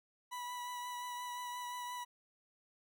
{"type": "tone with vibrato", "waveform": "40% pulse", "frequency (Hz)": 982, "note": "B5", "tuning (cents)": -10, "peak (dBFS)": -40, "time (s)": [0.31, 2.05], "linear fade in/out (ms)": 20, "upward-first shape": "triangle", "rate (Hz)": 5.7, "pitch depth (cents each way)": 18, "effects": []}